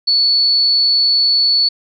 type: tone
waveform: sine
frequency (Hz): 4435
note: C#8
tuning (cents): 0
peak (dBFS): -10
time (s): 0.07-1.69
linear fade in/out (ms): 10
effects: none